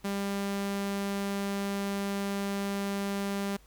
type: tone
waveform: sawtooth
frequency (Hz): 199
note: G3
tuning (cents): +26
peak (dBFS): -26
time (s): 0.04-3.57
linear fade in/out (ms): 10
effects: added 50 Hz sine -57 dBFS peak until 3.66 s + pink hiss -62 dBFS RMS until 3.66 s